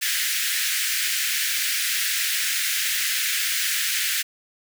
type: high-pass noise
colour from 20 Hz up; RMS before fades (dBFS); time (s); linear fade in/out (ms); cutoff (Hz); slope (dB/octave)
pink; -24; 0.01-4.23; 20; 1600; 48
effects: none